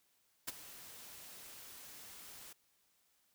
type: noise with ADSR envelope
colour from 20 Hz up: white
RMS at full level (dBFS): -38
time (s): 0.47-2.53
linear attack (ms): 15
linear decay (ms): 23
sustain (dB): -15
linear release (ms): 7
effects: white hiss -75 dBFS RMS until 3.34 s